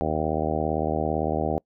harmonic tone, 77.78 Hz, D#2, in tune, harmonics 1 / 2 / 3 / 4 / 5 / 6 / 7 / 8 / 9 / 10, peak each -32 / -32 / -32 / -32 / -32 / -32 / -32 / -32 / -32 / -32 dBFS, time 0.01-1.58 s, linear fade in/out 0 ms, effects noise-tail reverb RT60 0.1 s tail -26 dB re dry

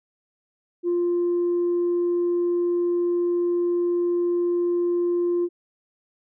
sine tone, 349.2 Hz, F4, in tune, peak -18 dBFS, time 0.83-5.49 s, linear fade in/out 50 ms, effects tanh soft clip ceiling -17 dBFS

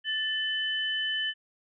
sine tone pair together, 1760 / 3023 Hz, A6 / F#7, 0 / +36 cents, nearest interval major sixth, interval 936 cents, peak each -31 / -29 dBFS, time 0.04-1.34 s, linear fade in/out 50 ms, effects none

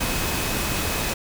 sine tone in noise, 2544 Hz, D#7, 38 cents sharp, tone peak -35 dBFS, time 0-1.14 s, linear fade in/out 10 ms, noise pink, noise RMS -25 dBFS, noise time 0-1.14 s, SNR -13 dB, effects none

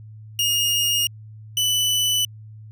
sawtooth tone pair in turn, 2849 / 2984 Hz, F7 / F#7, +34 / +14 cents, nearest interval minor second, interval 80 cents, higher second, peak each -15 dBFS, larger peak neither, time 0.39-1.07 / 1.57-2.25 s, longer neither, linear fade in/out 2 ms, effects added 108 Hz sine -38 dBFS peak until 2.71 s

